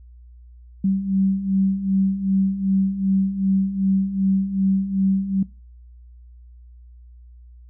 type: beating tone pair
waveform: sine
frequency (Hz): 191 / 193.6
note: G3 / G3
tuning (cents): -45 / -21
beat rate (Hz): 2.6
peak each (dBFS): -24 / -19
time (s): 0.84-5.43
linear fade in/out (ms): 5
effects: noise-tail reverb RT60 0.3 s tail -21 dB re dry + added 60 Hz sine -42 dBFS peak until 7.69 s